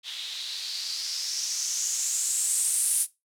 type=noise with low-pass filter sweep; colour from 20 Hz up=violet; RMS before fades=-29 dBFS; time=0.03-3.07 s; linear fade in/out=50 ms; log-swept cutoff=3400 to 10000 Hz; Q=4.4; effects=noise-tail reverb RT60 0.2 s tail -17 dB re dry